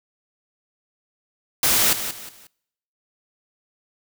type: noise with echo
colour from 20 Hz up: white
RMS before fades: -18 dBFS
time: 1.63-1.93 s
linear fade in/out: 2 ms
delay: 180 ms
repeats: 3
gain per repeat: -10 dB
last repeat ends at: 2.47 s
effects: noise-tail reverb RT60 0.8 s tail -25 dB re dry